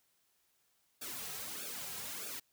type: noise with flanger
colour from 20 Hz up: white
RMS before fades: -43 dBFS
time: 1.01-2.4 s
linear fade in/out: 10 ms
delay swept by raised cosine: 0.98 to 3.48 ms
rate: 1.6 Hz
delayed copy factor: -0.8
effects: white hiss -75 dBFS RMS until 2.52 s